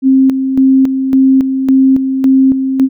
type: tone with tremolo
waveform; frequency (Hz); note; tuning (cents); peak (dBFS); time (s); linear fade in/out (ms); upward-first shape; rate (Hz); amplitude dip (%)
sine; 265.4; C4; +25; -4; 0.02-2.89; 50; square; 1.8; 55
effects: none